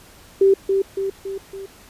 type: tone with echo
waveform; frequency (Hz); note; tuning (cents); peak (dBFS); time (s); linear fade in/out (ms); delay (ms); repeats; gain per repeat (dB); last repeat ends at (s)
sine; 389.5; G4; -11; -10; 0.41-0.54; 5; 280; 4; -5; 1.66
effects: pink hiss -47 dBFS RMS until 1.89 s + resampled to 32000 Hz